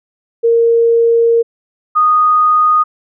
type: tone pair in turn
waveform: sine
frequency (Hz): 463.5 / 1237.4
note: A#4 / D#6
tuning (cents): -10 / -10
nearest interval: octave + perfect fourth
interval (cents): 1700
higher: second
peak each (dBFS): -7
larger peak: neither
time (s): 0.43-1.43 / 1.95-2.84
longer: first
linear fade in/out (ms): 20
effects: none